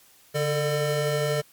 square tone cluster, 145 / 447.3 / 600 Hz, D3 / A4 / D5, -22 / +28 / +37 cents, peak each -28 dBFS, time 0.34-1.42 s, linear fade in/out 20 ms, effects white hiss -56 dBFS RMS until 1.52 s + MP3 96 kbps

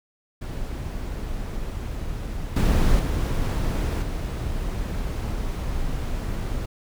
brown noise with level steps, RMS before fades -30 / -18 / -23 / -27 dBFS, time 0.41-6.66 s, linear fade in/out 10 ms, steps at 2.56 / 2.99 / 4.02 s, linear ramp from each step 5 ms, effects none

